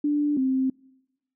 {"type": "tone pair in turn", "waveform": "sine", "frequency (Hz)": [293.7, 262.6], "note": ["D4", "C4"], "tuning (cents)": [0, 6], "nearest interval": "major second", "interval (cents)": 194, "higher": "first", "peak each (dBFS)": -20, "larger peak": "neither", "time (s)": [[0.04, 0.37], [0.37, 0.7]], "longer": "neither", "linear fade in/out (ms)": 5, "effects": ["noise-tail reverb RT60 1.0 s tail -26 dB re dry"]}